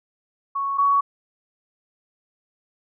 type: tone pair in turn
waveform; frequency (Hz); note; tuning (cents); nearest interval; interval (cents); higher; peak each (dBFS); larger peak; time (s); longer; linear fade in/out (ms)
sine; 1108.7 / 1121.6; C#6 / C#6; 0 / +20; unison; 20; second; -22 / -15; second; 0.55-0.78 / 0.78-1.01; neither; 10
effects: none